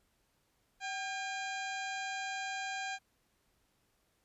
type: harmonic tone with a mistuned harmonic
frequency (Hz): 805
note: G5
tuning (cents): +46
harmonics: 1 / 2 / 3 / 4 / 5 / 6 / 7 / 8 / 9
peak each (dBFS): -40 / -41 / -44 / -49 / -50 / -54 / -60 / -53 / -52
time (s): 0.8-2.99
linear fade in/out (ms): 50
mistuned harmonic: 1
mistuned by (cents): -82
effects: pink hiss -75 dBFS RMS until 4.24 s + resampled to 32000 Hz